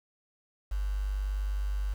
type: tone with quantisation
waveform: sine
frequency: 49.49 Hz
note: G1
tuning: 17 cents sharp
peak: -28 dBFS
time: 0.71-1.94 s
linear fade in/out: 10 ms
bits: 8
effects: none